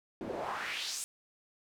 pink noise with band-pass filter sweep, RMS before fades -38 dBFS, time 0.21-1.04 s, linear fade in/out 0 ms, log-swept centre 290 to 8800 Hz, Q 2.5, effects none

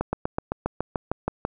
slowing click train, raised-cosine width 1 ms, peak -10 dBFS, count 11, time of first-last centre 0.01-1.451 s, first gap 120 ms, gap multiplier 1.04, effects none

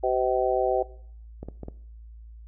harmonic tone, 127.6 Hz, C3, 43 cents flat, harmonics 3 / 4 / 5 / 6, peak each -27 / -27 / -27 / -27 dBFS, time 0.03-0.83 s, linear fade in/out 10 ms
clicks, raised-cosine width 2 ms, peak -23 dBFS, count 4, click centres 1.43 / 1.486 / 1.633 / 1.684 s
effects noise-tail reverb RT60 0.6 s tail -19 dB re dry + added 56 Hz sine -42 dBFS peak until 2.47 s

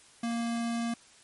square tone, 233.1 Hz, A#3, in tune, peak -30 dBFS, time 0.23-0.94 s, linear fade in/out 5 ms, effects white hiss -57 dBFS RMS until 1.23 s + MP3 48 kbps

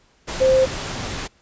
sine tone in noise, 523.3 Hz, C5, in tune, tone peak -12 dBFS, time 0.4-0.66 s, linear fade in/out 20 ms, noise pink, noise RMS -28 dBFS, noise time 0.27-1.28 s, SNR +13 dB, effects pink hiss -58 dBFS RMS until 1.41 s + resampled to 16000 Hz

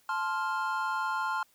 triangle chord, F major, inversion first, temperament just, 873.1 / 1047.7 / 1396.9 Hz, A5 / C6 / F6, -14 / +2 / 0 cents, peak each -32 / -31 / -31 dBFS, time 0.09-1.43 s, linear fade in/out 2 ms, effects white hiss -66 dBFS RMS until 1.54 s

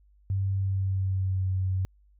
sine tone with pitch glide, 97.1 to 93.9 Hz, G2 to F#2, -16 to +26 cents, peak -24 dBFS, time 0.3-1.85 s, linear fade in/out 0 ms, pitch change -58 cents, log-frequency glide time 0.53-1.47 s, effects added 50 Hz sine -57 dBFS peak until 2.19 s

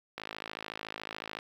click train, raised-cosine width 0.3 ms, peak -21 dBFS, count 66, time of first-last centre 0.18-1.388 s, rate 53.8 Hz, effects high-pass 200 Hz 12 dB/octave + 9-bit

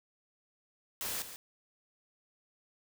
white noise with echo, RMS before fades -37 dBFS, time 1.01-1.22 s, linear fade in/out 0 ms, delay 140 ms, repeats 1, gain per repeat -10 dB, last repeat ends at 1.36 s, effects none

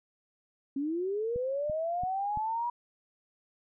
sine linear sweep, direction up, 267.6 to 969 Hz, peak -29 dBFS, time 0.76-2.7 s, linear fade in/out 5 ms
click train, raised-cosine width 5 ms, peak -29 dBFS, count 4, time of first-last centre 1.36-2.374 s, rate 2.96 Hz
effects none

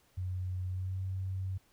sine tone with pitch glide, 91.8 to 94.49 Hz, F#2 to F#2, -13 to +37 cents, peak -33 dBFS, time 0.17-1.58 s, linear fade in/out 10 ms, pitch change +50 cents, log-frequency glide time 0.67-1.01 s, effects pink hiss -68 dBFS RMS until 1.72 s

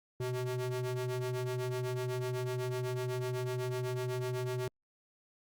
square ring-modulated tone, 127 Hz, B2, 49 cents sharp, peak -31 dBFS, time 0.2-4.68 s, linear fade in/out 2 ms, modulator 250 Hz, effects Opus 48 kbps

